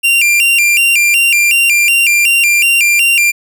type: tone with vibrato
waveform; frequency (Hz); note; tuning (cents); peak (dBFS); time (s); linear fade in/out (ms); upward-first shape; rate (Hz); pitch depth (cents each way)
45% pulse; 2568; E7; -46; -7; 0.03-3.32; 20; square; 2.7; 130
effects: none